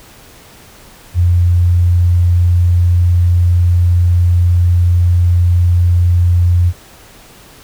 sine tone, 87.8 Hz, F2, 10 cents sharp, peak -7 dBFS, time 1.14-6.73 s, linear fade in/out 50 ms, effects pink hiss -40 dBFS RMS until 7.63 s

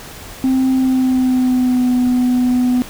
sine tone with pitch glide, 261.6 to 249.1 Hz, C4 to B3, 0 to +15 cents, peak -9 dBFS, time 0.44-2.82 s, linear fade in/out 0 ms, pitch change -85 cents, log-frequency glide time 0.72-1.92 s, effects tanh soft clip ceiling -10 dBFS + pink hiss -34 dBFS RMS until 2.89 s

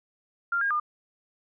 sine tone with pitch steps, 1392 / 1620 / 1208 Hz, F6 / G#6 / D6, -6 / -43 / +48 cents, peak -23 dBFS, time 0.52-0.799 s, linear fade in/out 5 ms, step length 93 ms, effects none

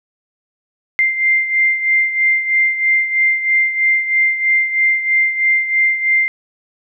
sine beating tone pair, 2093 / 2096.1 Hz, C7 / C7, 0 / +3 cents, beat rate 3.1 Hz, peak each -13 / -19 dBFS, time 0.99-6.28 s, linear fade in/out 0 ms, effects none

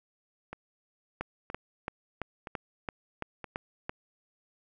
two click trains, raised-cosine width 0.5 ms, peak -18 / -24 dBFS, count 9 / 4, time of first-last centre 1.21-3.895 / 0.53-3.443 s, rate 2.98 / 1.03 Hz, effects none

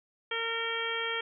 harmonic tone, 458.1 Hz, A#4, 30 cents flat, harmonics 1 / 2 / 3 / 4 / 5 / 6 / 7, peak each -37 / -42 / -37 / -37 / -37 / -44 / -36 dBFS, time 0.31-1.21 s, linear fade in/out 5 ms, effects none

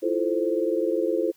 sine chord, F major seventh, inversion third, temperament equal with one note detuned, 329.6 / 349.2 / 436.7 / 523.3 Hz, E4 / F4 / A4 / C5, 0 / 0 / -13 / 0 cents, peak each -27 dBFS, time 0.02-1.32 s, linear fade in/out 20 ms, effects white hiss -60 dBFS RMS until 1.36 s

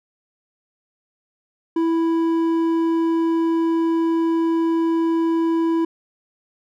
sine tone with hard clipping, 329.6 Hz, E4, in tune, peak -18 dBFS, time 1.76-5.85 s, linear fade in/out 5 ms, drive 6 dB, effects none

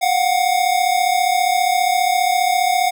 square tone pair together, 712 / 746.9 Hz, F5 / F#5, +33 / +16 cents, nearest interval minor second, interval 83 cents, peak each -18 dBFS, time 0.01-2.91 s, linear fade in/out 20 ms, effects none

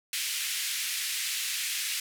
pink band-pass noise, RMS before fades -32 dBFS, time 0.13-2 s, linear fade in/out 2 ms, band 2100 to 14000 Hz, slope 24 dB/octave, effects none

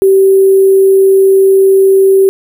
sine tone with sample-and-hold, 386.7 Hz, G4, 24 cents flat, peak -3 dBFS, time 0.02-2.29 s, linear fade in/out 0 ms, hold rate 11025 Hz, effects none

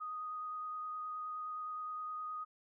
sine tone with vibrato, 1244.5 Hz, D#6, in tune, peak -39 dBFS, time 0-2.45 s, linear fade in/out 20 ms, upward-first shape sine, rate 9.6 Hz, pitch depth 10 cents each way, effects none

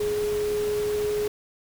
sine tone in noise, 418.7 Hz, G#4, 14 cents sharp, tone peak -23 dBFS, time 0-1.28 s, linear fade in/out 5 ms, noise pink, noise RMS -37 dBFS, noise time 0-1.28 s, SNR +11 dB, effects none

